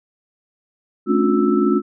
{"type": "tone cluster", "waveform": "sine", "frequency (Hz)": [215.7, 270.1, 291.2, 357.5, 1318], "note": ["A3", "C#4", "D4", "F4", "E6"], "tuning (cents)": [-34, -45, -15, 41, -1], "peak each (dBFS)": [-19, -20, -20, -18, -26], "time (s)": [1.06, 1.82], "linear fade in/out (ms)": 50, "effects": []}